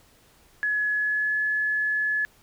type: tone with pitch glide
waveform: sine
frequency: 1695 to 1710.7 Hz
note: G#6 to A6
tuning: +35 to -49 cents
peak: -22 dBFS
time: 0.63-2.25 s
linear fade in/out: 0 ms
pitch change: +16 cents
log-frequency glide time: 0.92-1.37 s
effects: pink hiss -58 dBFS RMS until 2.42 s